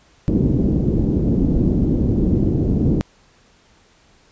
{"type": "low-pass noise", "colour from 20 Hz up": "white", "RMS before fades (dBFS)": -17, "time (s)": [0.28, 3.01], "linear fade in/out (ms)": 0, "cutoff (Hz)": 310, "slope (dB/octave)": 24, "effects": ["pink hiss -54 dBFS RMS until 4.31 s", "resampled to 16000 Hz"]}